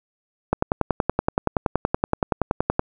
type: click train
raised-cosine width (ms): 1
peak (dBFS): -4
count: 25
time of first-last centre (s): 0.53-2.794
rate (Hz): 10.6
effects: none